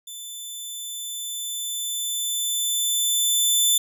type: tone with level ramp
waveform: 15% pulse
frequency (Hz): 3520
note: A7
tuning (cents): 0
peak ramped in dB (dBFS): -28 to -9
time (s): 0.07-3.78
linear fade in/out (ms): 5
effects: none